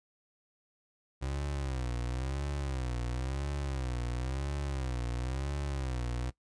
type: tone with vibrato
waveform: 30% pulse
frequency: 65.41 Hz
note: C2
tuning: in tune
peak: -30 dBFS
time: 1.21-6.31 s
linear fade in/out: 20 ms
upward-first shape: sine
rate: 0.97 Hz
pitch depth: 150 cents each way
effects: noise-tail reverb RT60 0.1 s tail -19 dB re dry + resampled to 22050 Hz